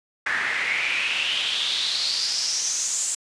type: noise with band-pass filter sweep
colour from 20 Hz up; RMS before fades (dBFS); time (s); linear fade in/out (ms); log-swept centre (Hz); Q
pink; -25; 0.26-3.15; 5; 1700 to 7700; 5.3
effects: resampled to 22050 Hz